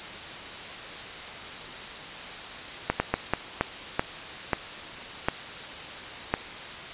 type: slowing click train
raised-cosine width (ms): 0.5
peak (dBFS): -7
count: 9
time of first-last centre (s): 2.9-6.339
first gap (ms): 100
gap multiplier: 1.4
effects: white hiss -38 dBFS RMS until 6.93 s + resampled to 8000 Hz